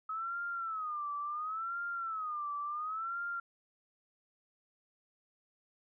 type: tone with vibrato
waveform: sine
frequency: 1274 Hz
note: D#6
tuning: 41 cents sharp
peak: -35 dBFS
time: 0.09-3.4 s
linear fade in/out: 5 ms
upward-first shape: sine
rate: 0.71 Hz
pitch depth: 160 cents each way
effects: none